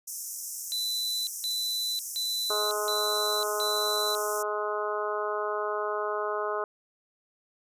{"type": "high-pass noise", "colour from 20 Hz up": "pink", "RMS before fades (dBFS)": -36, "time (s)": [0.07, 4.43], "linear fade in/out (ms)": 10, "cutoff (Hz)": 5500, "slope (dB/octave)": 96}
{"type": "tone bursts", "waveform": "triangle", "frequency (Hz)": 3995, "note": "B7", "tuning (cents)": 19, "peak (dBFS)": -27, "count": 5, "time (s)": [0.72, 4.15], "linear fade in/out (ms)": 0, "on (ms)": 550, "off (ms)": 170}
{"type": "harmonic tone", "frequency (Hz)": 210, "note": "G#3", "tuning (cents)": 19, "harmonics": [2, 3, 4, 5, 6, 7], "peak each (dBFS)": [-32, -34, -39, -35, -34, -40], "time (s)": [2.5, 6.64], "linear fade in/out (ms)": 2}
{"effects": ["resampled to 32000 Hz"]}